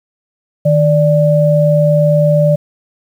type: tone pair together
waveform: sine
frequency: 154.79 / 587.3 Hz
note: D#3 / D5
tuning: -9 / 0 cents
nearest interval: octave + major seventh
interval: 2309 cents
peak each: -10 dBFS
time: 0.65-2.56 s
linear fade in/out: 10 ms
effects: 7-bit